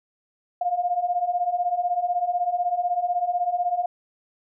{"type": "beating tone pair", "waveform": "sine", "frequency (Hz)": [698, 714], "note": ["F5", "F5"], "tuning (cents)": [-1, 38], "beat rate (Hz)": 16, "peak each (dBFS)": [-26, -23], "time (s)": [0.61, 3.86], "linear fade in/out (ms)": 5, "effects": []}